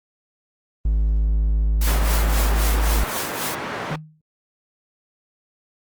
triangle tone, 53 Hz, G#1, 36 cents sharp, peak -14 dBFS, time 0.85-3.04 s, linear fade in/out 5 ms
white noise with tremolo, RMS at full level -26 dBFS, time 1.81-3.55 s, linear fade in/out 5 ms, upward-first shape triangle, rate 3.8 Hz, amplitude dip 80%
white band-pass noise, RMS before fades -29 dBFS, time 1.87-3.96 s, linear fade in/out 5 ms, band 130 to 1400 Hz, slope 12 dB/octave
sine tone with exponential decay, 155.56 Hz, D#3, in tune, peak -22 dBFS, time 3.91-4.21 s, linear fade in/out 2 ms, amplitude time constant 65 ms
effects Opus 32 kbps

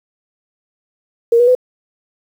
sine tone with pitch steps, 466.2 / 484.3 / 503.1 Hz, A#4 / B4 / B4, 0 / -34 / +32 cents, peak -7 dBFS, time 1.32-1.551 s, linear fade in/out 5 ms, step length 77 ms, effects 7-bit

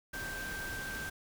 sine tone in noise, 1568 Hz, G6, in tune, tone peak -39 dBFS, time 0.13-1.1 s, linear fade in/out 10 ms, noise pink, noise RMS -43 dBFS, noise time 0.13-1.1 s, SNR +1 dB, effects none

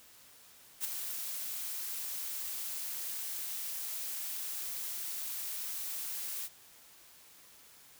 blue noise with ADSR envelope, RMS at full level -32 dBFS, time 0.8-6.49 s, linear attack 46 ms, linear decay 10 ms, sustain -7 dB, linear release 39 ms, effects white hiss -58 dBFS RMS until 7.99 s

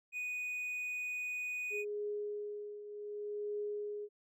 triangle tone, 2480 Hz, D#7, 6 cents flat, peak -35 dBFS, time 0.12-1.85 s, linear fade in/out 50 ms
sine tone with tremolo, 415.3 Hz, G#4, in tune, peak -35 dBFS, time 1.7-4.09 s, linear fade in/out 50 ms, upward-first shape triangle, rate 0.66 Hz, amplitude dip 70%
effects none

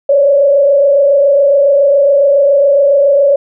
sine tone with frequency modulation, 563 Hz, C#5, 27 cents sharp, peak -5 dBFS, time 0.09-3.36 s, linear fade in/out 5 ms, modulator 27.2 Hz, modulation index 0.75, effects none

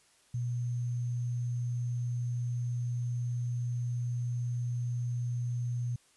sine tone with sample-and-hold, 120.8 Hz, B2, 38 cents flat, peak -30 dBFS, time 0.34-5.96 s, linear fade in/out 5 ms, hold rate 6300 Hz, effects white hiss -65 dBFS RMS until 6.16 s + resampled to 24000 Hz

